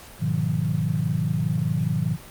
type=chord; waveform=sine; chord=G# minor seventh; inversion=none; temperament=equal with one note detuned; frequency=103.83 / 123.47 / 155.56 / 180.56 Hz; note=G#2 / B2 / D#3 / F#3; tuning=0 / 0 / 0 / -42 cents; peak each=-29 / -27 / -24 / -28 dBFS; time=0.19-2.18 s; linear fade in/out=50 ms; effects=pink hiss -44 dBFS RMS until 2.3 s + Opus 48 kbps